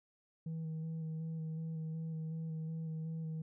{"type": "tone with vibrato", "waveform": "sine", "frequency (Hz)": 160.4, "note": "E3", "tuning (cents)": -47, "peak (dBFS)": -35, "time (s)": [0.46, 3.42], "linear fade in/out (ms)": 5, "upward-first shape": "square", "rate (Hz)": 2.7, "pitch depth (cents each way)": 16, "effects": ["tanh soft clip ceiling -37 dBFS"]}